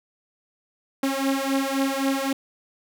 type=beating tone pair; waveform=sawtooth; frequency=269.6 / 273.4 Hz; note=C#4 / C#4; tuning=-48 / -24 cents; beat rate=3.8 Hz; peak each=-21 dBFS; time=1.03-2.33 s; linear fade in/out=5 ms; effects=none